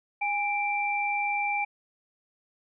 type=tone pair together; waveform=sine; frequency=820.7 / 2349 Hz; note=G#5 / D7; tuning=-21 / 0 cents; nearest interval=octave + tritone; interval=1821 cents; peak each=-28 dBFS; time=0.21-1.65 s; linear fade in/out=10 ms; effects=none